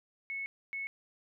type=tone bursts at uneven times; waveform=sine; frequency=2200 Hz; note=C#7; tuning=14 cents flat; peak=-35 dBFS; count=2; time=0.3-0.46 / 0.73-0.87 s; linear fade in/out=0 ms; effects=none